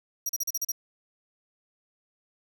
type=tone bursts; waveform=sawtooth; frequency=5740 Hz; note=F8; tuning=47 cents sharp; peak=-24 dBFS; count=7; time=0.26-0.719 s; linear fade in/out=5 ms; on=33 ms; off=38 ms; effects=none